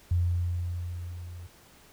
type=tone with level ramp; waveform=sine; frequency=87.5 Hz; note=F2; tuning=4 cents sharp; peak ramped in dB=-21 to -40 dBFS; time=0.11-1.47 s; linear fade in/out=5 ms; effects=pink hiss -56 dBFS RMS until 1.92 s